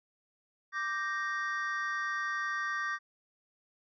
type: chord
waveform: triangle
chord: G minor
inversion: second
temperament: equal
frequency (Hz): 1174.7 / 1568 / 1864.7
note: D6 / G6 / Bb6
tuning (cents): 0 / 0 / 0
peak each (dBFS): -34 / -35 / -34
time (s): 0.72-2.99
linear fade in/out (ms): 50
effects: resampled to 16000 Hz